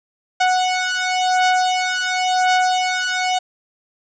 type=beating tone pair; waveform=sawtooth; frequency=737 / 737.94 Hz; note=F#5 / F#5; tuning=-7 / -5 cents; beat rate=0.94 Hz; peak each=-15 dBFS; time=0.4-3.39 s; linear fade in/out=10 ms; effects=resampled to 16000 Hz + 8-bit